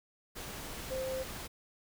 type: tone in noise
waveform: sine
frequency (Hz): 523.3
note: C5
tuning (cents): 0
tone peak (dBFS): -34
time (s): 0.9-1.24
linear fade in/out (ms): 20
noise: pink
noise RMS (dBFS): -43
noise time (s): 0.35-1.48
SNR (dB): +6
effects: none